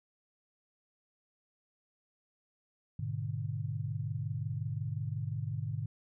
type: chord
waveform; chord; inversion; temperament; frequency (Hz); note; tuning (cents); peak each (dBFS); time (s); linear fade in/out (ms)
sine; G# diminished; none; equal with one note detuned; 103.83 / 123.47 / 149.23; G#2 / B2 / D3; 0 / 0 / +28; -37 / -38 / -38; 2.99-5.86; 5
effects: none